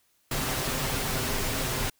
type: noise with comb filter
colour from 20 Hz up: pink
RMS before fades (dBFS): -29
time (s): 0.31-1.9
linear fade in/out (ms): 5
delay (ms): 7.7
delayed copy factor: +0.5
effects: white hiss -68 dBFS RMS until 1.99 s